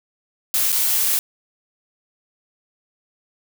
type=noise with dropouts; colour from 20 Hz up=blue; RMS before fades=-19 dBFS; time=0.54-1.19 s; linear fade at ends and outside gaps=1 ms; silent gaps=0.72-0.726 s; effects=none